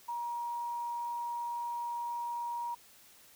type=tone with quantisation; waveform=sine; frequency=949 Hz; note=A#5; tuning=31 cents sharp; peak=-34 dBFS; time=0.08-2.75 s; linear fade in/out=10 ms; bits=10; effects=white hiss -59 dBFS RMS until 3.35 s